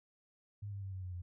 sine tone with pitch steps, 102.4 / 99.48 / 96.65 / 93.9 / 91.23 / 88.63 Hz, G#2 / G2 / G2 / F#2 / F#2 / F2, -24 / +26 / -24 / +26 / -24 / +26 cents, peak -40 dBFS, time 0.62-1.22 s, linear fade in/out 10 ms, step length 100 ms, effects none

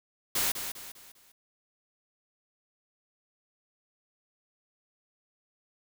white noise with echo, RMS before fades -28 dBFS, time 0.35-0.52 s, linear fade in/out 5 ms, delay 200 ms, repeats 4, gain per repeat -8 dB, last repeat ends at 1.32 s, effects none

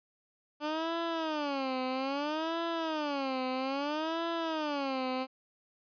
15% pulse tone with vibrato, 293.6 Hz, D4, in tune, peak -25 dBFS, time 0.6-5.27 s, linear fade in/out 50 ms, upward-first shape sine, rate 0.61 Hz, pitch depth 230 cents each way, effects resampled to 11025 Hz

